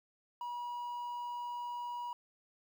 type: tone with quantisation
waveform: triangle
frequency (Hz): 965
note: B5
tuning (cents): -40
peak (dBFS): -36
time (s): 0.41-2.13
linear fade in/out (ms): 2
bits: 11
effects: none